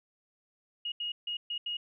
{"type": "tone bursts at uneven times", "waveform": "sine", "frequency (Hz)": 2875, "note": "F7", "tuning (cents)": 50, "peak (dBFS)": -32, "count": 5, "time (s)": [[0.85, 0.92], [1, 1.12], [1.27, 1.37], [1.5, 1.58], [1.66, 1.77]], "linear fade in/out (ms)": 5, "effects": []}